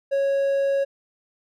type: tone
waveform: triangle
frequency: 552 Hz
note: C#5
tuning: 7 cents flat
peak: -17 dBFS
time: 0.11-0.85 s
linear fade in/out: 20 ms
effects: none